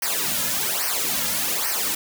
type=noise with flanger; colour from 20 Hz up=white; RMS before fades=-24 dBFS; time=0.02-1.95 s; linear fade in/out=5 ms; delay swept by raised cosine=0.27 to 2.67 ms; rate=1.2 Hz; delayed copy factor=-0.85; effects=none